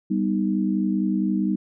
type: chord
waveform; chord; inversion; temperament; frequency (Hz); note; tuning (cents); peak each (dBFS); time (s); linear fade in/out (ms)
sine; G augmented; none; equal; 196 / 246.9 / 311.1; G3 / B3 / D#4; 0 / 0 / 0; -22 / -27 / -25; 0.1-1.56; 10
effects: none